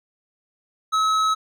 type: tone with hard clipping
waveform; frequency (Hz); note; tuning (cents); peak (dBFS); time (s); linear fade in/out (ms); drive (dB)
sine; 1288; E6; -41; -19; 0.92-1.35; 20; 10
effects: none

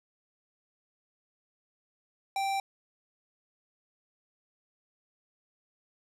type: tone with hard clipping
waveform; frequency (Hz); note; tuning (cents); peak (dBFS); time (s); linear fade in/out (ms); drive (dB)
sine; 783; G5; -2; -30; 2.36-2.6; 2; 18
effects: none

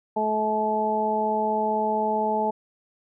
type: harmonic tone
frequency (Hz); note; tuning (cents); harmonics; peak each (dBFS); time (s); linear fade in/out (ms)
215.5; A3; -36; 1 / 2 / 3 / 4; -30 / -28 / -28 / -24; 0.16-2.51; 10
effects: none

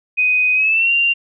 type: tone with pitch glide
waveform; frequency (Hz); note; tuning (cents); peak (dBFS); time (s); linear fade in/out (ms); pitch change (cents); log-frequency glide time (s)
sine; 2500 to 2774; D#7 to F7; +8 to -12; -12; 0.17-1.14; 20; +180; 0.54-0.92
effects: none

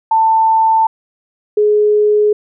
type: tone pair in turn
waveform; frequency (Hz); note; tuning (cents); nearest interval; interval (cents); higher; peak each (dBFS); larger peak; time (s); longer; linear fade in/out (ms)
sine; 890 / 420; A5 / G#4; +20 / +19; octave + minor second; 1301; first; -8; neither; 0.11-0.87 / 1.57-2.33; neither; 5
effects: none

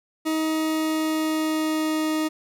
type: tone with pitch glide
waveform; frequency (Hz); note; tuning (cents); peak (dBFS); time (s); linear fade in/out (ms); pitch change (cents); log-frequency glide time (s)
40% pulse; 315.8 to 311.8; D#4 to D#4; +26 to +4; -21; 0.25-2.29; 20; -22; 0.38-2.14
effects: none

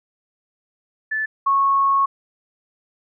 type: tone pair in turn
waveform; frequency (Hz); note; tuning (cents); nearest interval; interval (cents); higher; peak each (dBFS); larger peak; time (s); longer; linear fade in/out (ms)
sine; 1746 / 1099.9; A6 / C#6; -14 / -14; minor sixth; 800; first; -20 / -14; second; 1.11-1.26 / 1.46-2.06; second; 10
effects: none

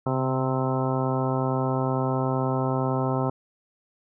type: harmonic tone with a mistuned harmonic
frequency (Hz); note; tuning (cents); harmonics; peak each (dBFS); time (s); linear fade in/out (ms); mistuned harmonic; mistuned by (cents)
130.81; C3; 0; 1 / 2 / 3 / 4 / 5 / 6 / 7 / 8 / 10; -26 / -29 / -31 / -32 / -33 / -34 / -34 / -35 / -36; 0.06-3.3; 5; 1; +29
effects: none

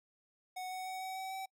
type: tone with pitch steps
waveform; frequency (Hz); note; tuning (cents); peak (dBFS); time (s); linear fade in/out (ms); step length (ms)
square; 740 / 745.1 / 750.3 / 755.5 / 760.8 / 766.1; F#5 / F#5 / F#5 / F#5 / F#5 / G5; 0 / +12 / +24 / +36 / +48 / -40; -40; 0.56-1.46; 10; 150
effects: noise-tail reverb RT60 0.1 s tail -26 dB re dry

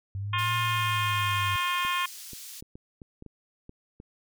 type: linear two-way sweep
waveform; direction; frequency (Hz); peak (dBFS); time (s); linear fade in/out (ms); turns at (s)
sine; up then down; 96.2 to 114.8 to 97.7; -30; 0.15-1.56; 0; 0.55
type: harmonic tone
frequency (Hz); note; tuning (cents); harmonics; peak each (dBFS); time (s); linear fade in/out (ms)
354.8; F4; +27; 3 / 4 / 5 / 6 / 7 / 8 / 9 / 10; -28 / -37 / -35 / -38 / -33 / -40 / -34 / -45; 0.33-2.06; 5
type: high-pass noise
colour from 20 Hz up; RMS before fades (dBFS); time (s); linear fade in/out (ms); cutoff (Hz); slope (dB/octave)
pink; -43; 0.38-2.61; 10; 4500; 12
type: clicks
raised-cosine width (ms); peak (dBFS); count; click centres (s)
3; -31; 9; 1.85 / 2.333 / 2.625 / 2.755 / 3.018 / 3.224 / 3.263 / 3.694 / 4.001
effects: none

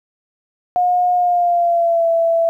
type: tone with pitch glide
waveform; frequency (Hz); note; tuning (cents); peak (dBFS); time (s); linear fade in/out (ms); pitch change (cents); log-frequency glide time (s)
sine; 718 to 666.1; F5 to E5; +48 to +18; -12; 0.76-2.49; 0; -130; 1.14-2.08
effects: 9-bit

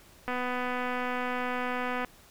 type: click train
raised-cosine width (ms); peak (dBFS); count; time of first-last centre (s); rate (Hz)
0.5; -18; 441; 0.28-2.047; 249
effects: pink hiss -56 dBFS RMS until 2.3 s

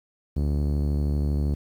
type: tone with low-pass filter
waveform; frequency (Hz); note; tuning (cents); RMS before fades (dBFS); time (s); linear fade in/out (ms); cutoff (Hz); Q
sawtooth; 72.7; D2; -17; -24; 0.36-1.55; 10; 330; 0.72
effects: 9-bit

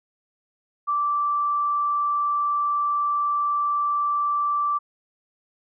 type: tone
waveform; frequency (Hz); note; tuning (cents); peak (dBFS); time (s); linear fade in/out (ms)
sine; 1168; D6; -10; -20; 0.87-4.79; 20
effects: none

